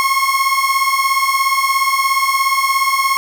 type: beating tone pair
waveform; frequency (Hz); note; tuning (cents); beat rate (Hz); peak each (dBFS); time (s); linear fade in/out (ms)
30% pulse; 1076 / 1093; C6 / C#6; +48 / -25; 17; -13 / -14; 0-3.17; 0
effects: none